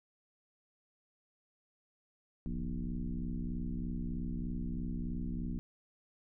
sine tone with frequency modulation, 103.83 Hz, G#2, in tune, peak -34 dBFS, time 2.46-5.59 s, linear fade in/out 0 ms, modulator 63.2 Hz, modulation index 2.6, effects none

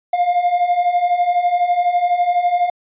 triangle beating tone pair, 698 / 710 Hz, F5 / F5, -1 / +28 cents, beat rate 12 Hz, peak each -18 / -13 dBFS, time 0.13-2.7 s, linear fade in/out 5 ms, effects resampled to 8000 Hz

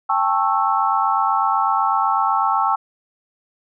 sine chord, A dominant seventh, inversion third, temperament just, 792 / 880 / 1100 / 1320 Hz, G5 / A5 / C#6 / E6, +18 / 0 / -14 / +2 cents, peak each -21 dBFS, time 0.09-2.76 s, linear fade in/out 10 ms, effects none

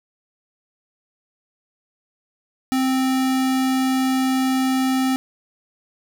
square tone, 261.6 Hz, C4, in tune, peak -18 dBFS, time 2.72-5.16 s, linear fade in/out 0 ms, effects none

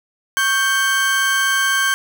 35% pulse tone pair together, 1108.7 / 1568 Hz, C#6 / G6, 0 / 0 cents, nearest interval tritone, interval 600 cents, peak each -21 / -14 dBFS, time 0.37-1.94 s, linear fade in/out 0 ms, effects none

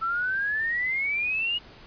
sine exponential sweep, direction up, 1318.5 to 2908 Hz, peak -24 dBFS, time 0.01-1.59 s, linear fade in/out 20 ms, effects pink hiss -49 dBFS RMS until 1.86 s + resampled to 11025 Hz

